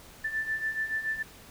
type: beating tone pair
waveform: sine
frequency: 1760 / 1767 Hz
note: A6 / A6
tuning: 0 / +7 cents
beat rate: 7 Hz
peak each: -35 / -30 dBFS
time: 0.24-1.23 s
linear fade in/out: 10 ms
effects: pink hiss -51 dBFS RMS until 1.5 s